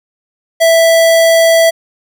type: tone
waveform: square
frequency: 659.3 Hz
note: E5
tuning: in tune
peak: -6 dBFS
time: 0.6-1.71 s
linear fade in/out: 20 ms
effects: none